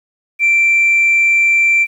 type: tone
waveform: sine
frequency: 2349 Hz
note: D7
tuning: in tune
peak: -7 dBFS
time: 0.39-1.87 s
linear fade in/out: 50 ms
effects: tanh soft clip ceiling -6 dBFS + 8-bit